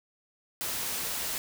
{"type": "noise", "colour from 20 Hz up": "white", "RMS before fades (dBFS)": -33, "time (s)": [0.61, 1.38], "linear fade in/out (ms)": 0, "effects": []}